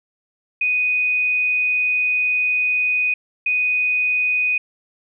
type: tone pair in turn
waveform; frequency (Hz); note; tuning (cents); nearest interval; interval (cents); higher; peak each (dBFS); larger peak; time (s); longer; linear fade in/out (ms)
sine; 2489 / 2489; D#7 / D#7; 0 / 0; unison; 0; neither; -16; neither; 0.61-3.14 / 3.46-4.58; first; 5
effects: none